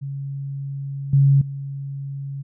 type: tone with level steps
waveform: sine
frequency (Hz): 138.59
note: C#3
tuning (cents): 0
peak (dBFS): -26 / -11 / -27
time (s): 0.01-2.43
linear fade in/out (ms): 20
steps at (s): 1.13 / 1.41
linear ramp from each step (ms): 5
effects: none